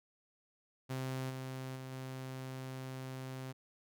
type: tone with level steps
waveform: sawtooth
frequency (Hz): 130.81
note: C3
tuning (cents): 0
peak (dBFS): -33 / -37 / -40 / -38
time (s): 0.89-3.53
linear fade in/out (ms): 20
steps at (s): 1.29 / 1.75 / 1.91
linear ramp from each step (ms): 20
effects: none